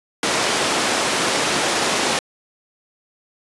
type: band-pass noise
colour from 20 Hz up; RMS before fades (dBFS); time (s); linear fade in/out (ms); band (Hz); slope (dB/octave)
pink; -20; 0.23-2.19; 2; 300 to 8400; 12
effects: resampled to 24000 Hz